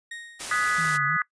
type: tone with exponential decay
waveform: 35% pulse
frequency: 1864.7 Hz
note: A#6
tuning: in tune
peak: -32 dBFS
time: 0.11-0.8 s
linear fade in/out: 5 ms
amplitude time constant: 150 ms
type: noise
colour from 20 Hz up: white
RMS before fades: -33 dBFS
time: 0.39-0.98 s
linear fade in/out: 20 ms
type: chord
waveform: sine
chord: G# minor seventh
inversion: second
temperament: equal with one note detuned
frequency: 1244.5 / 1480 / 1695.1 / 1975.5 Hz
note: D#6 / F#6 / G#6 / B6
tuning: 0 / 0 / +35 / 0 cents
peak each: -26 / -28 / -28 / -28 dBFS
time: 0.51-1.22 s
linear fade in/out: 2 ms
type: exponential two-way sweep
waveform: sine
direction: down then up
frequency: 166.7 to 138.2 to 166.7 Hz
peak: -32 dBFS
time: 0.78-1.17 s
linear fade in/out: 5 ms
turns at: 1.06 s
effects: noise-tail reverb RT60 0.1 s tail -21 dB re dry + resampled to 22050 Hz